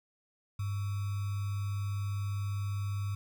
sine tone with sample-and-hold, 100 Hz, G2, 35 cents sharp, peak -31 dBFS, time 0.59-3.15 s, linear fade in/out 5 ms, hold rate 1225 Hz, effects none

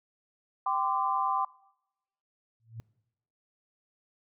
sine chord, G suspended fourth, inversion none, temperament equal with one note detuned, 784 / 1025.6 / 1174.7 Hz, G5 / C6 / D6, 0 / -35 / 0 cents, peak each -31 / -29 / -31 dBFS, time 0.66-1.45 s, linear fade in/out 5 ms
sine tone with exponential growth, 113.7 Hz, A#2, 43 cents flat, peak -34 dBFS, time 2.6-2.8 s, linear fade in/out 0 ms, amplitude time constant 43 ms
effects noise-tail reverb RT60 0.9 s tail -23 dB re dry

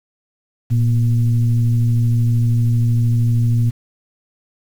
sine tone with frequency modulation, 116.54 Hz, A#2, in tune, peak -12 dBFS, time 0.7-3.71 s, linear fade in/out 20 ms, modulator 123 Hz, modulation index 0.45, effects 7-bit

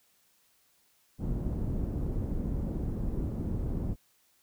pink low-pass noise, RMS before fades -32 dBFS, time 1.18-3.96 s, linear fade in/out 50 ms, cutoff 270 Hz, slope 12 dB/octave, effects white hiss -68 dBFS RMS until 4.42 s

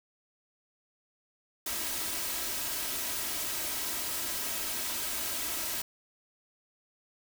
white noise with comb filter, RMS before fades -34 dBFS, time 1.66-5.82 s, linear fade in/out 5 ms, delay 3.1 ms, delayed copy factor +0.5, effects none

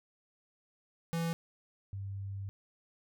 square / sine tone pair in turn, 166.7 / 98.41 Hz, E3 / G2, +20 / +7 cents, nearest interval major sixth, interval 913 cents, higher first, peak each -32 / -37 dBFS, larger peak first, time 1.13-1.33 / 1.93-2.49 s, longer second, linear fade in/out 0 ms, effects none

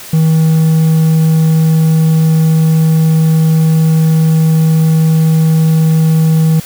triangle tone, 159.8 Hz, D#3, 47 cents sharp, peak -4 dBFS, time 0.13-6.6 s, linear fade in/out 5 ms, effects white hiss -30 dBFS RMS until 6.65 s

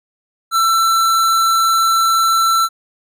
square tone, 1339 Hz, E6, 27 cents sharp, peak -12 dBFS, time 0.51-2.69 s, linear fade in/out 50 ms, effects none

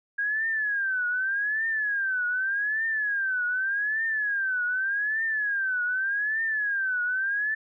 sine tone with vibrato, 1622 Hz, G#6, 41 cents flat, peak -24 dBFS, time 0.18-7.55 s, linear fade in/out 10 ms, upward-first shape triangle, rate 0.84 Hz, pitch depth 200 cents each way, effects none

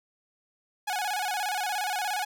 sawtooth tone with vibrato, 784 Hz, G5, in tune, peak -24 dBFS, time 0.87-2.25 s, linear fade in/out 10 ms, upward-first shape square, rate 17 Hz, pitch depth 110 cents each way, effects none

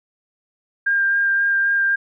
sine tone with vibrato, 1600 Hz, G6, 35 cents sharp, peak -15 dBFS, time 0.86-1.96 s, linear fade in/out 10 ms, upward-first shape sine, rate 3.8 Hz, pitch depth 12 cents each way, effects none

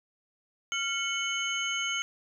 sine tone cluster, 1388 / 2200 / 3019 / 6440 Hz, F6 / C#7 / F#7 / G8, -11 / -14 / +34 / +46 cents, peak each -35 / -34 / -32 / -36 dBFS, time 0.72-2.02 s, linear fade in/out 0 ms, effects none

